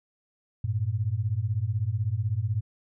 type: beating tone pair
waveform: sine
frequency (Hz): 98 / 114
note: G2 / A#2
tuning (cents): 0 / -38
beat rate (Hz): 16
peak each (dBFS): -28 / -27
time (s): 0.64-2.61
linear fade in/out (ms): 5
effects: none